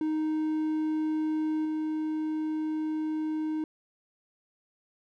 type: tone with level steps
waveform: triangle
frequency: 311.1 Hz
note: D#4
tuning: in tune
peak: -24 / -26 dBFS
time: 0.01-3.64 s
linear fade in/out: 2 ms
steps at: 1.65 s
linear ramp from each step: 2 ms
effects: none